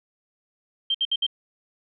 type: tone bursts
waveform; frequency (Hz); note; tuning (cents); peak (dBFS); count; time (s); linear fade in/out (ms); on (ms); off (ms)
sine; 3148; G7; +7; -20; 4; 0.9-1.266; 5; 45; 62
effects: none